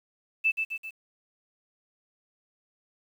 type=tone with echo; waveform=sine; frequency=2637 Hz; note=E7; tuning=in tune; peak=-20 dBFS; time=0.44-0.52 s; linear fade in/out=20 ms; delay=130 ms; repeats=3; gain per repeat=-5 dB; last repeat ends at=0.91 s; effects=9-bit